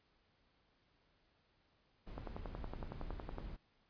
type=noise; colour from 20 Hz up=brown; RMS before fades=-47 dBFS; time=2.06-3.57 s; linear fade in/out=20 ms
type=click train; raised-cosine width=1 ms; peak=-30 dBFS; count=14; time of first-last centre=2.18-3.384 s; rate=10.8 Hz
effects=pink hiss -75 dBFS RMS until 3.89 s + resampled to 11025 Hz